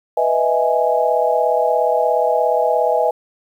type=chord; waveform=sine; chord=E major seventh; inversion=second; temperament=equal; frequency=493.9 / 622.3 / 659.3 / 830.6 Hz; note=B4 / D#5 / E5 / G#5; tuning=0 / 0 / 0 / 0 cents; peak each=-19 dBFS; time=0.17-3.11 s; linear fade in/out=5 ms; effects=8-bit